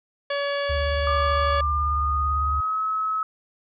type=harmonic tone; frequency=567 Hz; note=C#5; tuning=39 cents sharp; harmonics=1 / 2 / 3 / 4 / 5 / 6 / 8; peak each=-25 / -32 / -31 / -37 / -38 / -36 / -41 dBFS; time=0.3-1.61 s; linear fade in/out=5 ms
type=tone with vibrato; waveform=sine; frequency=73.4 Hz; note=D2; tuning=in tune; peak=-24 dBFS; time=0.69-2.61 s; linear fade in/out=10 ms; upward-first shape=sine; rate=18 Hz; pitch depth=130 cents each way
type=tone with pitch glide; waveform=sine; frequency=1187 to 1287 Hz; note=D6 to E6; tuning=+18 to -42 cents; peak=-22 dBFS; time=1.07-3.23 s; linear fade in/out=2 ms; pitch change=+140 cents; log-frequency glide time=1.58-2.82 s
effects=none

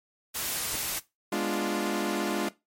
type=noise; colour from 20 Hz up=white; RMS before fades=-31 dBFS; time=0.34-1 s; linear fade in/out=20 ms
type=noise with exponential growth; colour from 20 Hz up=pink; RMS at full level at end=-32 dBFS; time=0.64-0.76 s; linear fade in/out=0 ms; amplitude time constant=24 ms
type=chord; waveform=sawtooth; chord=G# diminished seventh; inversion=none; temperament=equal; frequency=207.7 / 246.9 / 293.7 / 349.2 Hz; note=G#3 / B3 / D4 / F4; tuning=0 / 0 / 0 / 0 cents; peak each=-28 / -33 / -28 / -27 dBFS; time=1.32-2.49 s; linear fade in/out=5 ms
effects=noise-tail reverb RT60 0.2 s tail -17 dB re dry + MP3 64 kbps

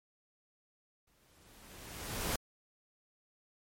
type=noise with exponential growth; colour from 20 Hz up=pink; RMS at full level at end=-33 dBFS; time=1.07-2.36 s; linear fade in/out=5 ms; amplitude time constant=280 ms; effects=MP3 64 kbps

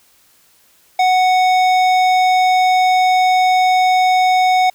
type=tone with hard clipping; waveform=sine; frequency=740 Hz; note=F#5; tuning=in tune; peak=-12 dBFS; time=0.99-4.7 s; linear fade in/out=5 ms; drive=13 dB; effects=white hiss -53 dBFS RMS until 4.74 s

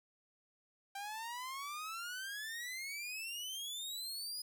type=exponential sweep; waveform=sawtooth; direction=up; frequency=784 to 5020 Hz; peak=-38 dBFS; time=0.95-4.42 s; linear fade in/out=5 ms; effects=none

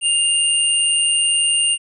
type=tone pair together; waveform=sine; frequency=2810 / 8921 Hz; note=F7 / C#9; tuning=+10 / +10 cents; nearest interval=octave + minor sixth; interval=2000 cents; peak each=-16 / -18 dBFS; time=0.01-1.78 s; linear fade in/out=50 ms; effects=none

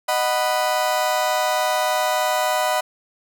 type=chord; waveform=35% pulse; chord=B major; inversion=first; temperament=just; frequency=617.4 / 740.8 / 987.8 Hz; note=D#5 / F#5 / B5; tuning=-14 / +2 / 0 cents; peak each=-21 / -21 / -22 dBFS; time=0.08-2.81 s; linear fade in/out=10 ms; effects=none

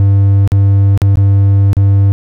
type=tone with dropouts; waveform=triangle; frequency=99 Hz; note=G2; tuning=18 cents sharp; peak=-3 dBFS; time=0-2.12 s; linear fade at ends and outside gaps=0 ms; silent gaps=0.476-0.519 / 0.976-1.018 / 1.156-1.172 / 1.731-1.768 s; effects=none

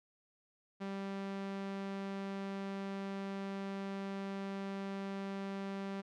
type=tone with low-pass filter; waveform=sawtooth; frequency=196 Hz; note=G3; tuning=in tune; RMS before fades=-41 dBFS; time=0.8-6.02 s; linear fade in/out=20 ms; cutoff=4100 Hz; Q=0.54; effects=none

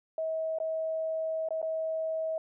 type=tone with dropouts; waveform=sine; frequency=641 Hz; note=E5; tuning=49 cents flat; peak=-29 dBFS; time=0.18-2.38 s; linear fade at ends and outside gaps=2 ms; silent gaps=0.586-0.601 / 1.487-1.506 / 1.617-1.627 s; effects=none

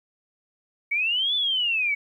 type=linear two-way sweep; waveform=sine; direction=up then down; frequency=2213 to 3520 to 2213 Hz; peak=-21 dBFS; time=0.91-1.95 s; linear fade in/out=10 ms; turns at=1.35 s; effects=10-bit

